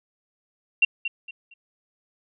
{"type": "tone with echo", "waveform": "sine", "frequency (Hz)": 2748, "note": "F7", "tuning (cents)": -29, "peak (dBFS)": -13, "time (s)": [0.82, 0.85], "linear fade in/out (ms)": 5, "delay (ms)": 230, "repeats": 3, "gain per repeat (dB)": -11, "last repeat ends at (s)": 1.54, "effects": []}